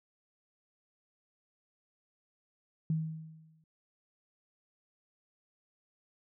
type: tone with exponential decay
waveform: sine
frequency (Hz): 159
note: D#3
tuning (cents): +38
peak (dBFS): -26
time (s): 2.9-3.64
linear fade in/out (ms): 2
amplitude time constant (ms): 160
effects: none